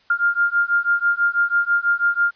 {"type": "beating tone pair", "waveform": "sine", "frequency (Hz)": [1400, 1406.1], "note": ["F6", "F6"], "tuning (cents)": [4, 11], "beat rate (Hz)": 6.1, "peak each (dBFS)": -19, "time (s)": [0.1, 2.31], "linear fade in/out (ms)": 5, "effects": ["white hiss -57 dBFS RMS until 2.35 s", "resampled to 11025 Hz"]}